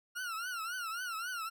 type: tone with vibrato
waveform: 40% pulse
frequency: 1396.9 Hz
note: F6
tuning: in tune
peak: -36 dBFS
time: 0.15-1.5 s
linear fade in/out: 20 ms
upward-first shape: triangle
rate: 3.7 Hz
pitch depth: 160 cents each way
effects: none